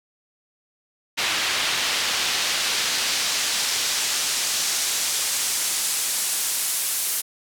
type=noise with band-pass filter sweep; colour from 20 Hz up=pink; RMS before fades=-24 dBFS; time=1.17-7.22 s; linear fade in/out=20 ms; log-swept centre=3000 to 11000 Hz; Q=0.84; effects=none